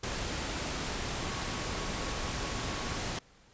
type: tone in noise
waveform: sine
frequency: 1108.7 Hz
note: C#6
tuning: in tune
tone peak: -46 dBFS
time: 1.2-2.96 s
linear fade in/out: 5 ms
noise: pink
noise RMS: -35 dBFS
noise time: 0.03-3.19 s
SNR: -14 dB
effects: pink hiss -61 dBFS RMS until 3.53 s + resampled to 16000 Hz